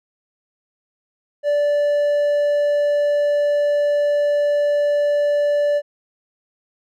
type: tone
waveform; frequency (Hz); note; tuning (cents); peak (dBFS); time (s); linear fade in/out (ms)
triangle; 583; D5; -13; -13; 1.43-5.82; 50
effects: none